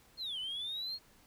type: linear two-way sweep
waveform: sine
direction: down then up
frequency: 4327 to 2960 to 4327 Hz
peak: -35 dBFS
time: 0.17-0.99 s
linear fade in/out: 50 ms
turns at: 0.39 s
effects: tanh soft clip ceiling -34 dBFS + pink hiss -64 dBFS RMS until 1.26 s